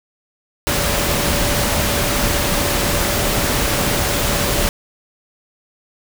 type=tone in noise; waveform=sine; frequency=576 Hz; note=D5; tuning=34 cents flat; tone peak=-27 dBFS; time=0.67-4.69 s; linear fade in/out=0 ms; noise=pink; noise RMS=-18 dBFS; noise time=0.67-4.69 s; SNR=-12 dB; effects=none